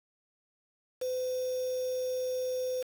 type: tone with quantisation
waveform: sine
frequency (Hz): 508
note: B4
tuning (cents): +49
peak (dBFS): -30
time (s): 1.01-2.83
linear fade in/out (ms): 10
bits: 7
effects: none